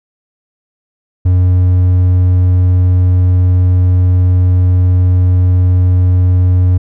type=tone; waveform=triangle; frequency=90.7 Hz; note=F#2; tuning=34 cents flat; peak=-4 dBFS; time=1.25-6.78 s; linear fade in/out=10 ms; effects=none